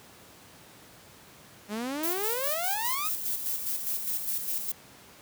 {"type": "exponential sweep", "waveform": "sawtooth", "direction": "up", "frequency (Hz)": [199.4, 1318.5], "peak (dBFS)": -27, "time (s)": [1.68, 3.1], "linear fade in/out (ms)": 50}
{"type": "noise with tremolo", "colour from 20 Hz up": "violet", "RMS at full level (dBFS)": -30, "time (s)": [2.03, 4.72], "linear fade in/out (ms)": 5, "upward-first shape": "square", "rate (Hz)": 4.9, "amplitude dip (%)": 45}
{"effects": ["pink hiss -52 dBFS RMS until 5.21 s", "high-pass 100 Hz 12 dB/octave"]}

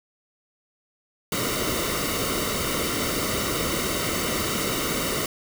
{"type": "noise with comb filter", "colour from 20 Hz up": "pink", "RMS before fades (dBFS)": -26, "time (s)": [1.32, 5.26], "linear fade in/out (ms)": 2, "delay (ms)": 1.2, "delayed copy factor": -0.7, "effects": []}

